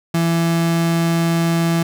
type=tone; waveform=35% pulse; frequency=167.1 Hz; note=E3; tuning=24 cents sharp; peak=-13 dBFS; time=0.14-1.83 s; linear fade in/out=5 ms; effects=none